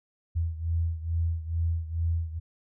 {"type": "beating tone pair", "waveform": "sine", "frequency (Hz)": [82.41, 84.71], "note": ["E2", "E2"], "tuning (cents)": [0, 48], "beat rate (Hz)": 2.3, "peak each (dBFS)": [-27, -31], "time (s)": [0.35, 2.4], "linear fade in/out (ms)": 20, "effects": []}